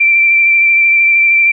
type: tone with vibrato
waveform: sine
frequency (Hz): 2349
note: D7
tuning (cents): 0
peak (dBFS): -6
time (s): 0-1.52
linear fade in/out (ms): 10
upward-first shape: triangle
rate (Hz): 13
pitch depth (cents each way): 20
effects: none